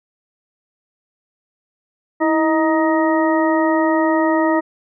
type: harmonic tone with a mistuned harmonic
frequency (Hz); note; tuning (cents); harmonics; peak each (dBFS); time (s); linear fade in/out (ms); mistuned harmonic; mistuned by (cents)
313.7; D#4; +14; 1 / 2 / 3 / 4 / 6; -16 / -19 / -21 / -25 / -25; 2.2-4.61; 20; 1; +55
effects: none